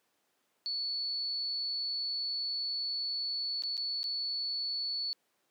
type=tone with dropouts; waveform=sine; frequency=4435 Hz; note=C#8; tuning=in tune; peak=-32 dBFS; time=0.66-5.13 s; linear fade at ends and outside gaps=0 ms; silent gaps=3.622-3.636 / 3.769-3.777 / 4.031-4.041 s; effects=pink hiss -75 dBFS RMS until 5.5 s + high-pass 300 Hz 12 dB/octave